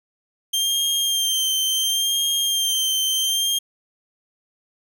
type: tone with vibrato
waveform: sawtooth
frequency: 3169 Hz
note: G7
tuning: 18 cents sharp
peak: -16 dBFS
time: 0.53-3.59 s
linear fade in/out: 10 ms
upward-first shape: sine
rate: 0.71 Hz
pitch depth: 32 cents each way
effects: none